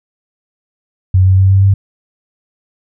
sine tone with pitch steps, 93.2 / 94.39 / 95.6 / 96.82 / 98.06 Hz, F#2 / F#2 / G2 / G2 / G2, +13 / +35 / -43 / -21 / +1 cents, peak -5 dBFS, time 1.14-1.74 s, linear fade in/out 5 ms, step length 120 ms, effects none

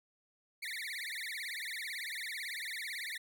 30% pulse tone with vibrato, 2020 Hz, B6, 39 cents sharp, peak -36 dBFS, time 0.62-3.18 s, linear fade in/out 10 ms, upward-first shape triangle, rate 18 Hz, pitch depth 280 cents each way, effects none

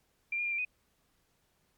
sine tone with pitch steps, 2376 / 2421 / 2400 / 2361 / 2491 Hz, D7 / D#7 / D7 / D7 / D#7, +20 / -48 / +37 / +9 / +1 cents, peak -30 dBFS, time 0.32-0.65 s, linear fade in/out 5 ms, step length 66 ms, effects pink hiss -73 dBFS RMS until 1.77 s + MP3 96 kbps

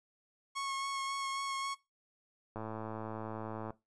sawtooth tone with vibrato, 1095 Hz, C#6, 22 cents flat, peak -32 dBFS, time 0.55-1.75 s, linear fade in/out 20 ms, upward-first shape sine, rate 3.7 Hz, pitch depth 14 cents each way
click train, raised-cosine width 1 ms, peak -27 dBFS, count 127, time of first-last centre 2.56-3.705 s, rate 110 Hz
effects noise-tail reverb RT60 0.2 s tail -18 dB re dry + resampled to 22050 Hz

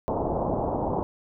white low-pass noise, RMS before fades -27 dBFS, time 0.08-1.03 s, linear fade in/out 0 ms, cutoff 920 Hz, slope 48 dB/octave, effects none

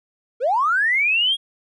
triangle linear sweep, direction up, 440 to 3322 Hz, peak -12 dBFS, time 0.4-1.37 s, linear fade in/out 50 ms, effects tanh soft clip ceiling -14 dBFS + resampled to 24000 Hz

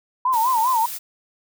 sine tone with vibrato, 962 Hz, B5, 46 cents flat, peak -16 dBFS, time 0.25-0.86 s, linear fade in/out 5 ms, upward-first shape sine, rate 5 Hz, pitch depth 150 cents each way
blue noise, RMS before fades -31 dBFS, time 0.32-0.99 s, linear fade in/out 20 ms
clicks, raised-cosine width 0.5 ms, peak -24 dBFS, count 2, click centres 0.342 / 0.585 s
effects none

